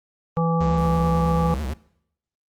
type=harmonic tone; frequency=165.9 Hz; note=E3; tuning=11 cents sharp; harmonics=1 / 3 / 5 / 7; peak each=-20 / -25 / -27 / -28 dBFS; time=0.37-1.54 s; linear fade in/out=0 ms
type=tone with vibrato; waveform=square; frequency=70.2 Hz; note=C#2; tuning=22 cents sharp; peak=-26 dBFS; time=0.6-1.74 s; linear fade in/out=10 ms; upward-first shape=sine; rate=9.1 Hz; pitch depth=190 cents each way
effects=noise-tail reverb RT60 0.7 s tail -20 dB re dry + Opus 24 kbps